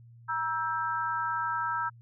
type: chord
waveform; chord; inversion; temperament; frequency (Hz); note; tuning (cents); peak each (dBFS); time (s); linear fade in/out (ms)
sine; E diminished; second; just; 949.3 / 1318.5 / 1582.2; Bb5 / E6 / G6; +31 / 0 / +16; -32 / -31 / -35; 0.28-1.9; 20
effects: added 117 Hz sine -50 dBFS peak until 2.01 s